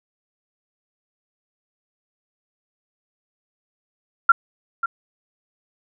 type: tone with echo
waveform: sine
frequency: 1376 Hz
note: F6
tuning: 26 cents flat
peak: -7 dBFS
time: 4.29-4.32 s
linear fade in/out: 5 ms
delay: 540 ms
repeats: 1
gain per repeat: -12 dB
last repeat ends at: 4.86 s
effects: none